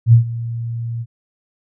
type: tone with ADSR envelope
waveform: sine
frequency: 116.54 Hz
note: A#2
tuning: in tune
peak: -3 dBFS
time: 0.06-1.06 s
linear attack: 68 ms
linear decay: 110 ms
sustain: -18 dB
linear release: 48 ms
effects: none